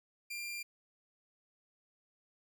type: tone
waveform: sawtooth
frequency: 2385 Hz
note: D7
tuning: 26 cents sharp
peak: -36 dBFS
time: 0.3-0.63 s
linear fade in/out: 10 ms
effects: 12-bit